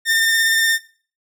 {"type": "tone with vibrato", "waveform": "sawtooth", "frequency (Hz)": 1809, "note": "A6", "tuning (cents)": 48, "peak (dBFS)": -11, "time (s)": [0.05, 0.79], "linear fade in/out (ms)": 50, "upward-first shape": "square", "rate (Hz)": 17, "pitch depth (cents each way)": 12, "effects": ["noise-tail reverb RT60 0.4 s tail -18 dB re dry"]}